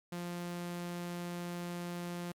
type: tone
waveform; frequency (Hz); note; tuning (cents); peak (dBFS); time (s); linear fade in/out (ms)
sawtooth; 174.61; F3; 0; -34; 0.12-2.32; 5
effects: MP3 96 kbps